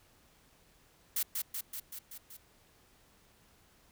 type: noise with echo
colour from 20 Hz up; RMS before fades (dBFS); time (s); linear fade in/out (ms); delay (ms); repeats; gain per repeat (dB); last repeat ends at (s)
blue; -32; 1.16-1.23; 5; 190; 6; -3; 2.37
effects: pink hiss -65 dBFS RMS until 3.91 s